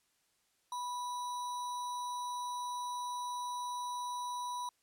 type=tone with sample-and-hold; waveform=sine; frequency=983 Hz; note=B5; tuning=8 cents flat; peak=-36 dBFS; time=0.72-4.69 s; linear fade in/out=2 ms; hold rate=4900 Hz; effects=white hiss -75 dBFS RMS until 4.82 s + low-pass 11000 Hz 12 dB/octave